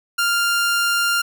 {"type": "tone", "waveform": "sawtooth", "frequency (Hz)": 1396.9, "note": "F6", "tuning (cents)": 0, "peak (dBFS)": -13, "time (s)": [0.18, 1.22], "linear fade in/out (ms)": 10, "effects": []}